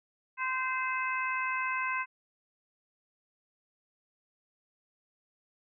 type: harmonic tone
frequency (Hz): 517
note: C5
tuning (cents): -21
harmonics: 2 / 3 / 4 / 5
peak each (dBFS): -33 / -35 / -36 / -37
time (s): 0.37-2.06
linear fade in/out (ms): 50
effects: none